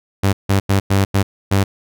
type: tone bursts at uneven times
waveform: sawtooth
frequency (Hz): 98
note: G2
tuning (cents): 0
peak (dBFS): -8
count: 6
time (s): 0.23-0.33 / 0.49-0.6 / 0.69-0.8 / 0.9-1.05 / 1.14-1.23 / 1.51-1.64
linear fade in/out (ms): 10
effects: none